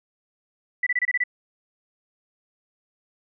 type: tone bursts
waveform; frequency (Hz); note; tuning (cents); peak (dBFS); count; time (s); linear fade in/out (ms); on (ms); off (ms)
sine; 1975.5; B6; 0; -19; 7; 0.83-1.238; 5; 36; 26
effects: none